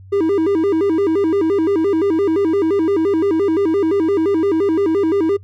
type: tone with vibrato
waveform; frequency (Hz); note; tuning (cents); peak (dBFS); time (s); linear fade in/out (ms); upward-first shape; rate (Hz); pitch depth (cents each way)
triangle; 358.6; F4; +46; -11; 0.12-5.37; 10; square; 5.8; 190
effects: noise-tail reverb RT60 0.1 s tail -23 dB re dry + added 95 Hz sine -37 dBFS peak until 5.43 s